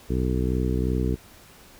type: harmonic tone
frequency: 62.8 Hz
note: B1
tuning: 30 cents sharp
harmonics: 1 / 2 / 3 / 4 / 5 / 6 / 7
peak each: -25 / -28 / -30 / -31 / -32 / -33 / -33 dBFS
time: 0.09-1.16 s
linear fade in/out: 20 ms
effects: pink hiss -50 dBFS RMS until 1.79 s